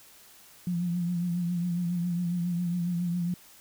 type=tone with vibrato; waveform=sine; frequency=174.6 Hz; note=F3; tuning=in tune; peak=-26 dBFS; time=0.67-3.34 s; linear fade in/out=2 ms; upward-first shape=triangle; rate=7.3 Hz; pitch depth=56 cents each way; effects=white hiss -54 dBFS RMS until 3.6 s